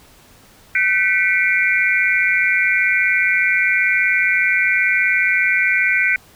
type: tone cluster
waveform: sine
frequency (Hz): 1521 / 1969 / 2184 / 2363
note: F#6 / B6 / C#7 / D7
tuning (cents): +47 / -6 / -26 / +10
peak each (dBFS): -19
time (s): 0.75-6.16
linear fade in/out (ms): 2
effects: pink hiss -48 dBFS RMS until 6.35 s